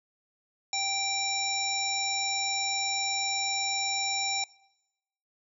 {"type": "harmonic tone", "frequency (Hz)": 784, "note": "G5", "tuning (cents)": 0, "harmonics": [1, 3, 5, 7, 9], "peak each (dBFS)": [-34, -34, -34, -34, -34], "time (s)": [0.73, 4.44], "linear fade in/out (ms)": 2, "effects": ["noise-tail reverb RT60 0.9 s tail -21 dB re dry"]}